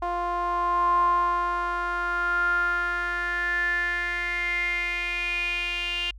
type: tone with band-pass filter sweep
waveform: sawtooth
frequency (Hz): 350.1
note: F4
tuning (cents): +4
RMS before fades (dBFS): -26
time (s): 0.02-6.11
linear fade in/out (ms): 5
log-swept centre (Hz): 870 to 2800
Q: 9.7
effects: added 50 Hz sine -41 dBFS peak until 6.18 s